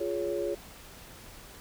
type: chord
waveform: sine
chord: Db major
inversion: first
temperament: equal with one note detuned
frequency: 349.2 / 415.3 / 559.8 Hz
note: F4 / Ab4 / Db5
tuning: 0 / 0 / +17 cents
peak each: -33 dBFS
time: 0-0.55 s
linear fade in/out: 10 ms
effects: pink hiss -49 dBFS RMS until 1.6 s